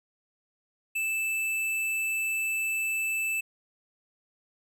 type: tone with tanh clipping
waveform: sine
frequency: 2637 Hz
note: E7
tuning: in tune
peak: -28 dBFS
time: 0.95-3.41 s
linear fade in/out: 10 ms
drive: 17 dB
effects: none